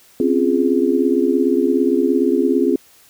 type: chord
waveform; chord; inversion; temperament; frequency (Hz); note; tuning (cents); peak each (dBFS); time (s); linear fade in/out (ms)
sine; Db major seventh; third; just; 259.9 / 277.2 / 346.5 / 415.8; C4 / Db4 / F4 / Ab4; -11 / 0 / -14 / +2; -18 / -20 / -18 / -19; 0.2-2.76; 2
effects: white hiss -50 dBFS RMS until 3.09 s